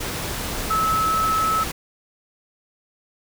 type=tone in noise; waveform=sine; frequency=1299 Hz; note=E6; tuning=26 cents flat; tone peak=-18 dBFS; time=0.7-1.64 s; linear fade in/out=10 ms; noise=pink; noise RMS=-28 dBFS; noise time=0-1.72 s; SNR=+7 dB; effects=none